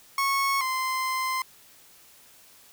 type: tone pair in turn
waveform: 30% pulse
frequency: 1100 / 1038.9 Hz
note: C#6 / C6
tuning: -14 / -13 cents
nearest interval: minor second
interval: 99 cents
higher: first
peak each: -20 / -23 dBFS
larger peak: first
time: 0.18-0.61 / 0.61-1.42 s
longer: second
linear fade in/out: 2 ms
effects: white hiss -54 dBFS RMS until 2.72 s